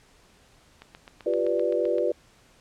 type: click train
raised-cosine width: 0.3 ms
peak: -27 dBFS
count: 10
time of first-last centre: 0.82-1.983 s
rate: 7.74 Hz
type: chord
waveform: sine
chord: G dominant seventh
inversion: third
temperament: equal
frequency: 349.2 / 392 / 493.9 / 587.3 Hz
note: F4 / G4 / B4 / D5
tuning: 0 / 0 / 0 / 0 cents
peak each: -28 / -29 / -26 / -27 dBFS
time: 1.26-2.12 s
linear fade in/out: 5 ms
effects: pink hiss -58 dBFS RMS until 2.6 s + low-pass 9000 Hz 12 dB/octave